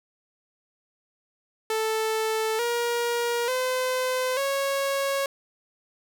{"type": "tone with pitch steps", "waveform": "sawtooth", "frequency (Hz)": [440, 474.3, 511.3, 551.2], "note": ["A4", "A#4", "C5", "C#5"], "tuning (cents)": [0, 30, -40, -10], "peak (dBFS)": -20, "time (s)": [1.7, 5.26], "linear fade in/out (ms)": 2, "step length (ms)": 890, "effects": []}